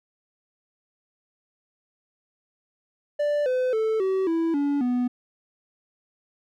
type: tone with pitch steps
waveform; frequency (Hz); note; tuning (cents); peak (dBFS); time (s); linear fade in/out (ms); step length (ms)
triangle; 587.3 / 508.3 / 440 / 380.8 / 329.6 / 285.3 / 246.9; D5 / B4 / A4 / F#4 / E4 / C#4 / B3; 0 / +50 / 0 / +50 / 0 / +50 / 0; -19; 3.19-5.08; 10; 270
effects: none